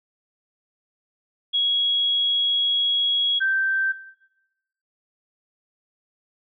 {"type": "tone pair in turn", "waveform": "sine", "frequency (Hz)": [3322, 1560.1], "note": ["G#7", "G6"], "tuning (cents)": [0, -9], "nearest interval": "octave + minor second", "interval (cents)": 1309, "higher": "first", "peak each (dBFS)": -18, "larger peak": "neither", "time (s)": [[1.53, 3.4], [3.4, 3.93]], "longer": "first", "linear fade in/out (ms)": 20, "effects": ["noise-tail reverb RT60 1.0 s tail -18 dB re dry"]}